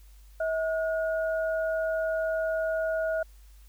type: tone pair together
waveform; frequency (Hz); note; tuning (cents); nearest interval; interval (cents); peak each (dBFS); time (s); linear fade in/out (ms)
sine; 643 / 1442.2; E5 / F#6; -43 / -45; octave + major second; 1398; -26 / -34; 0.4-3.23; 5
effects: added 50 Hz sine -49 dBFS peak until 3.68 s + white hiss -63 dBFS RMS until 3.68 s